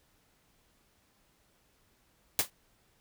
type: noise with exponential decay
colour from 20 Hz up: white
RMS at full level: -22 dBFS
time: 2.39-2.5 s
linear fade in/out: 1 ms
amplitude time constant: 22 ms
effects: pink hiss -69 dBFS RMS until 3 s